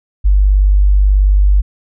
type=tone; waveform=sine; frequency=49.21 Hz; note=G1; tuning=7 cents sharp; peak=-6 dBFS; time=0.24-1.62 s; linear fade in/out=20 ms; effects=none